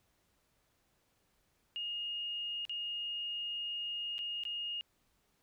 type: tone with dropouts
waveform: sine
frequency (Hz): 2851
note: F7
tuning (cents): +35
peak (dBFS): -36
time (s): 1.76-4.81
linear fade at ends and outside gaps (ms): 0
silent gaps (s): 2.652-2.695 / 4.182-4.19 / 4.436-4.452
effects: pink hiss -75 dBFS RMS until 5.42 s